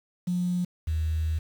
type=tone pair in turn; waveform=triangle; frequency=178.3 / 79.42 Hz; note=F3 / D#2; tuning=+36 / +36 cents; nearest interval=octave + major second; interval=1400 cents; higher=first; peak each=-20 / -20 dBFS; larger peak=neither; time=0.27-0.65 / 0.87-1.39 s; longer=second; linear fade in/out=10 ms; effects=tanh soft clip ceiling -22 dBFS + 8-bit